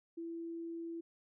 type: tone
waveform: sine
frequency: 333.7 Hz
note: E4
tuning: 21 cents sharp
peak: -40 dBFS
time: 0.17-1.01 s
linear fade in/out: 10 ms
effects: none